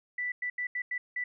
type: tone bursts at uneven times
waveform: sine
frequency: 1975.5 Hz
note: B6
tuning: in tune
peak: -30 dBFS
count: 6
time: 0.18-0.32 / 0.42-0.5 / 0.58-0.67 / 0.75-0.82 / 0.91-0.98 / 1.16-1.24 s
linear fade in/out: 5 ms
effects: none